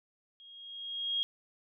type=tone with level ramp; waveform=sine; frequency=3266 Hz; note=G#7; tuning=30 cents flat; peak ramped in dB=-52 to -27 dBFS; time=0.4-1.23 s; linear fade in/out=0 ms; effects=none